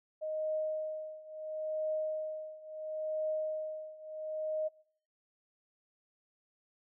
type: tone with tremolo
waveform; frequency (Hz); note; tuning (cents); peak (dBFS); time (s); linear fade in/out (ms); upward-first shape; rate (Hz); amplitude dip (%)
sine; 622.3; D#5; 0; -30; 0.21-4.69; 20; triangle; 0.73; 90
effects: noise-tail reverb RT60 0.6 s tail -22 dB re dry